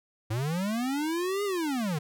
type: linear two-way sweep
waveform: square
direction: up then down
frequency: 103.83 to 415.1 to 140 Hz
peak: -28 dBFS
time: 0.3-1.99 s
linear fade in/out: 10 ms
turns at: 1.44 s
effects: none